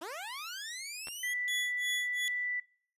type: linear sweep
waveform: 15% pulse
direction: up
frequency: 293.7 to 3322 Hz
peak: -33 dBFS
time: 0.01-1.34 s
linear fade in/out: 10 ms
type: clicks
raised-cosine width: 0.3 ms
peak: -28 dBFS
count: 2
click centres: 1.072 / 1.084 s
type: tone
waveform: sine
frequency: 1975.5 Hz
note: B6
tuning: in tune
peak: -32 dBFS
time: 1.23-2.6 s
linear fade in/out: 5 ms
type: tone with tremolo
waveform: sawtooth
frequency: 3399 Hz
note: G#7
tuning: 39 cents sharp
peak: -30 dBFS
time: 1.48-2.28 s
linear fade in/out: 0 ms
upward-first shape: sine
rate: 2.8 Hz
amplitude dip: 100%
effects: noise-tail reverb RT60 0.6 s tail -23 dB re dry + resampled to 32000 Hz